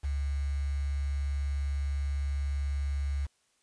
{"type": "tone with quantisation", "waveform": "sine", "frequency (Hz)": 70.4, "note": "C#2", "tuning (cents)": 27, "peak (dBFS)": -28, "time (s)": [0.03, 3.27], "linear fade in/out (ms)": 20, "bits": 8, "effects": ["white hiss -71 dBFS RMS until 3.62 s", "resampled to 22050 Hz"]}